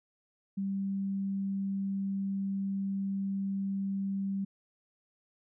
sine tone, 195.7 Hz, G3, 3 cents flat, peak -30 dBFS, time 0.57-4.45 s, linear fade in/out 10 ms, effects none

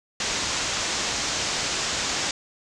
white low-pass noise, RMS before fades -27 dBFS, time 0.2-2.31 s, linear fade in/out 2 ms, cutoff 7300 Hz, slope 48 dB/octave, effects none

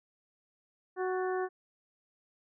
harmonic tone with a mistuned harmonic, 370.9 Hz, F#4, 4 cents sharp, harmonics 1 / 2 / 3 / 4 / 5, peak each -31 / -37 / -41 / -43 / -45 dBFS, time 0.96-1.49 s, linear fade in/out 50 ms, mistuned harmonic 5, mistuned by -78 cents, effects none

